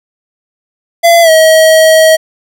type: tone with pitch glide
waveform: square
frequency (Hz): 679 to 637.2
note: F5 to D#5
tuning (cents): -49 to +41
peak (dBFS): -3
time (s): 1.03-2.17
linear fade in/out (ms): 20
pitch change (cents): -110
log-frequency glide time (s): 1.22-1.3
effects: none